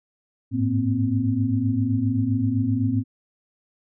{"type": "tone cluster", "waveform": "sine", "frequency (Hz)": [101.7, 109.4, 237.1, 261.4], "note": ["G#2", "A2", "A#3", "C4"], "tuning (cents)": [-36, -9, 30, -1], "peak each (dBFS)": [-29, -23, -28, -23], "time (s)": [0.51, 3.04], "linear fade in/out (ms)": 50, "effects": []}